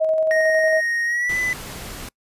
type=tone with tremolo; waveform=sine; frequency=634 Hz; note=D#5; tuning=32 cents sharp; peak=-15 dBFS; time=0-0.81 s; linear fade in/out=20 ms; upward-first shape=square; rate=11 Hz; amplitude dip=25%
type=tone with pitch glide; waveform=triangle; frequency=1867 to 2001 Hz; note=A#6 to B6; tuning=+2 to +22 cents; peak=-18 dBFS; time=0.31-1.53 s; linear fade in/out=0 ms; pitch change=+120 cents; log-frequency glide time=1.05-1.37 s
type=noise; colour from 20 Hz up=pink; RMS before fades=-34 dBFS; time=1.29-2.09 s; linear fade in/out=5 ms
effects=noise-tail reverb RT60 0.1 s tail -26 dB re dry + resampled to 32000 Hz